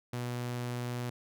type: tone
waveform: sawtooth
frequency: 122.1 Hz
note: B2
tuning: 19 cents flat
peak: -30 dBFS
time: 0.13-1.1 s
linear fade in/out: 5 ms
effects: none